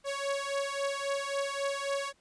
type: beating tone pair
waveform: sawtooth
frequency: 554.4 / 558.1 Hz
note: C#5 / C#5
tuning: 0 / +12 cents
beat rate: 3.7 Hz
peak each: -30 dBFS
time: 0.04-2.13 s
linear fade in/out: 50 ms
effects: pink hiss -68 dBFS RMS until 2.2 s + resampled to 22050 Hz